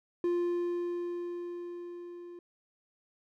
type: tone with level ramp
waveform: triangle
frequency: 349.2 Hz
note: F4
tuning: in tune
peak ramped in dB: -24 to -42 dBFS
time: 0.24-2.39 s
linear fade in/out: 2 ms
effects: none